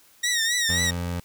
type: tone with vibrato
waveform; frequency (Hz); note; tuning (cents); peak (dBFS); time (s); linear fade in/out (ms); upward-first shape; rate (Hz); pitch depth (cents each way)
15% pulse; 1879; A#6; +13; -15; 0.23-0.91; 10; triangle; 3.8; 98
type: tone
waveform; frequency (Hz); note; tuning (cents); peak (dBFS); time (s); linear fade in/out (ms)
25% pulse; 87.31; F2; 0; -23; 0.69-1.2; 5
effects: white hiss -56 dBFS RMS until 1.24 s